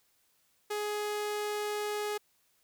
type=tone; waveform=sawtooth; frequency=418 Hz; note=G#4; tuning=11 cents sharp; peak=-28 dBFS; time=0.7-2.18 s; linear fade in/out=10 ms; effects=white hiss -71 dBFS RMS until 2.63 s